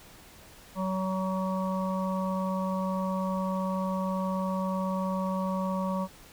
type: harmonic tone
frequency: 188.3 Hz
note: F#3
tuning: 31 cents sharp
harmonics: 1 / 3 / 5 / 6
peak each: -29 / -34 / -36 / -37 dBFS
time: 0.75-6.08 s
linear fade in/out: 50 ms
effects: pink hiss -52 dBFS RMS until 6.32 s

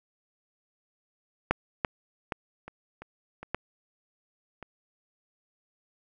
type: clicks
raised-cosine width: 0.5 ms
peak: -7 / -10 / -15 / -26 / -27 / -25 / -13 / -26 dBFS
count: 8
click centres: 1.51 / 1.848 / 2.322 / 2.68 / 3.02 / 3.43 / 3.546 / 4.627 s
effects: none

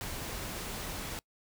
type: noise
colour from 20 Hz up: pink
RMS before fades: -39 dBFS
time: 0.01-1.19 s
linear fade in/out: 0 ms
effects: noise-tail reverb RT60 0.1 s tail -25 dB re dry

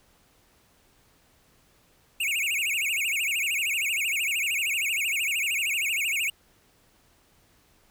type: tone with vibrato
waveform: square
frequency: 2489 Hz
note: D#7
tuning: in tune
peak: -25 dBFS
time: 2.2-6.3 s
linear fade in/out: 5 ms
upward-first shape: sine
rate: 13 Hz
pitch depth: 240 cents each way
effects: pink hiss -62 dBFS RMS until 7.9 s

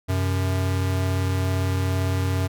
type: tone pair together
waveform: square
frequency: 93.14 / 130.81 Hz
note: F#2 / C3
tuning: +12 / 0 cents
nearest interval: tritone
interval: 588 cents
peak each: -22 / -30 dBFS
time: 0.08-2.48 s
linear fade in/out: 20 ms
effects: none

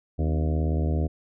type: harmonic tone with a mistuned harmonic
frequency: 77.9 Hz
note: D#2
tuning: 3 cents sharp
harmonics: 1 / 2 / 3 / 4 / 5 / 6 / 7 / 8 / 9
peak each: -23 / -29 / -33 / -35 / -37 / -39 / -40 / -41 / -42 dBFS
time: 0.18-1.08 s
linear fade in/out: 20 ms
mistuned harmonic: 3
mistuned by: +96 cents
effects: none

